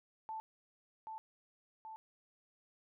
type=tone with echo; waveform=sine; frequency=880 Hz; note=A5; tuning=in tune; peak=-40 dBFS; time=0.29-0.4 s; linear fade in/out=0 ms; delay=780 ms; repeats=2; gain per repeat=-3 dB; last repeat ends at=1.96 s; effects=none